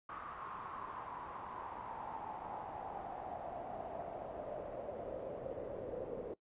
brown noise with band-pass filter sweep, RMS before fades -45 dBFS, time 0.09-6.34 s, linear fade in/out 5 ms, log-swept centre 1200 to 480 Hz, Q 5.3, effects noise-tail reverb RT60 0.1 s tail -19 dB re dry + resampled to 8000 Hz

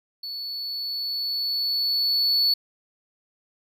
triangle tone with level ramp, 4435 Hz, C#8, in tune, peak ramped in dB -30 to -16 dBFS, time 0.23-2.54 s, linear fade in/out 5 ms, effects none

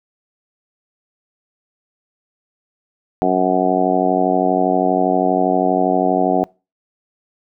harmonic tone, 92.5 Hz, F#2, in tune, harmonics 2 / 3 / 4 / 5 / 6 / 7 / 8 / 9, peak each -23 / -20 / -21 / -23 / -27 / -20 / -18 / -29 dBFS, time 3.22-6.44 s, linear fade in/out 0 ms, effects noise-tail reverb RT60 0.3 s tail -25 dB re dry

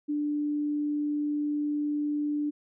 sine tone, 295.1 Hz, D4, 8 cents sharp, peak -26 dBFS, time 0.08-2.51 s, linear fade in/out 20 ms, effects none

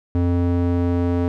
square tone with band-pass filter sweep, 87.31 Hz, F2, in tune, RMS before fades -19 dBFS, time 0.15-1.28 s, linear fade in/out 0 ms, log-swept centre 210 to 320 Hz, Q 0.93, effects none

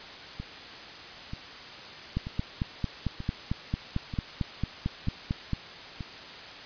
two click trains, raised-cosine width 5 ms, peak -23 / -15 dBFS, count 7 / 16, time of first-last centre 0.4-6.007 / 2.17-5.533 s, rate 1.07 / 4.46 Hz, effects white hiss -43 dBFS RMS until 6.65 s + resampled to 11025 Hz

